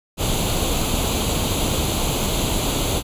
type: noise with comb filter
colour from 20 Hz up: pink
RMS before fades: -21 dBFS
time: 0.17-3.03 s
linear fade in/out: 50 ms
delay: 0.28 ms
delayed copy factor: +0.7
effects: resampled to 32000 Hz